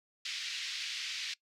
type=band-pass noise; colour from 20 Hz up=white; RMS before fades=-39 dBFS; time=0.25-1.34 s; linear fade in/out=5 ms; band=2000 to 4900 Hz; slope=24 dB/octave; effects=noise-tail reverb RT60 0.1 s tail -21 dB re dry